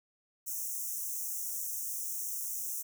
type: high-pass noise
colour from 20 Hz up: white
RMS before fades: -37 dBFS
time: 0.46-2.83 s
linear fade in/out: 20 ms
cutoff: 5700 Hz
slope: 96 dB/octave
effects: none